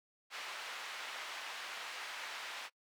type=band-pass noise; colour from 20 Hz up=white; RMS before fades=-45 dBFS; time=0.3-2.7 s; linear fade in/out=50 ms; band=810 to 2800 Hz; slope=12 dB/octave; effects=noise-tail reverb RT60 0.1 s tail -24 dB re dry